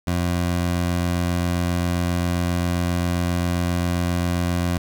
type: tone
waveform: 20% pulse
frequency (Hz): 87.5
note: F2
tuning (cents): +4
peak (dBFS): -15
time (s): 0.07-4.78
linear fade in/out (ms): 5
effects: none